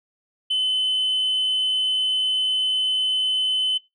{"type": "tone", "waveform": "sine", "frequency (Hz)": 3036, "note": "F#7", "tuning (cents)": 44, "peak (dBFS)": -17, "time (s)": [0.5, 3.78], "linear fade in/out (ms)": 10, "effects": ["noise-tail reverb RT60 0.2 s tail -18 dB re dry", "tanh soft clip ceiling -17 dBFS"]}